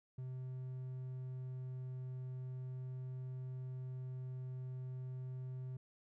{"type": "tone", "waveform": "triangle", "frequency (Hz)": 128.6, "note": "C3", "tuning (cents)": -30, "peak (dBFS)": -40, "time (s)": [0.18, 5.77], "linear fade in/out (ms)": 5, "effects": []}